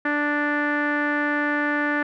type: tone with low-pass filter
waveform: sawtooth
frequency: 293.7 Hz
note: D4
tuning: in tune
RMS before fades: -23 dBFS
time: 0.05-2.03 s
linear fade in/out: 5 ms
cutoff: 1700 Hz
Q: 6.5
effects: none